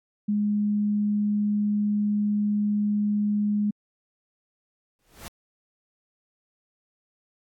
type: tone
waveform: sine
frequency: 207.7 Hz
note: G#3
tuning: in tune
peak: -21 dBFS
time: 0.28-3.71 s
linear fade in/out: 10 ms
type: noise with exponential growth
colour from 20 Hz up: pink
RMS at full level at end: -36 dBFS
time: 4.99-5.28 s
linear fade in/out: 0 ms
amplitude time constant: 63 ms
effects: AAC 64 kbps